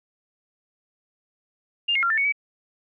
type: tone with pitch steps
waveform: sine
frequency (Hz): 2807 / 2153 / 1380 / 1776 / 2224 / 2282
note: F7 / C7 / F6 / A6 / C#7 / C#7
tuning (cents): +8 / +49 / -21 / +16 / +5 / +50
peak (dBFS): -19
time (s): 1.88-2.324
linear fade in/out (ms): 10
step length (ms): 74
effects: none